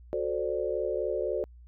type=chord; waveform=sine; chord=D dominant seventh; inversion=first; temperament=equal with one note detuned; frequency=367.7 / 440 / 523.3 / 587.3 Hz; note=F#4 / A4 / C5 / D5; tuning=-11 / 0 / 0 / 0 cents; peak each=-33 dBFS; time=0.13-1.44 s; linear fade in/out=0 ms; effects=added 60 Hz sine -48 dBFS peak until 1.67 s